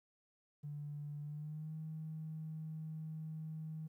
triangle tone with pitch glide, 146.83 to 157.37 Hz, D3 to D#3, 0 to +20 cents, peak -38 dBFS, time 0.63-3.88 s, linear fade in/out 20 ms, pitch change +120 cents, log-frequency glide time 1.21-1.75 s, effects tanh soft clip ceiling -40 dBFS + 13-bit

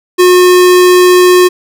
square tone, 361.5 Hz, F#4, 40 cents flat, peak -3 dBFS, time 0.18-1.49 s, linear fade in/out 20 ms, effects none

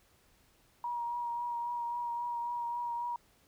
sine tone with vibrato, 952 Hz, A#5, 36 cents sharp, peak -33 dBFS, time 0.84-3.16 s, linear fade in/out 2 ms, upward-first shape triangle, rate 3.7 Hz, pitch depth 22 cents each way, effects pink hiss -67 dBFS RMS until 3.47 s

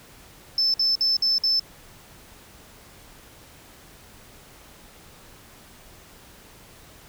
sine tone bursts, 5274 Hz, E8, in tune, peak -17 dBFS, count 5, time 0.58-1.596 s, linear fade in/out 2 ms, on 160 ms, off 54 ms, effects tanh soft clip ceiling -15 dBFS + pink hiss -49 dBFS RMS until 7.08 s

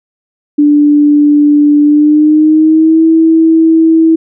sine tone with pitch glide, 293.7 to 324 Hz, D4 to E4, 0 to -30 cents, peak -3 dBFS, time 0.58-4.16 s, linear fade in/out 10 ms, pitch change +170 cents, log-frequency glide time 1.82-3.04 s, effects none

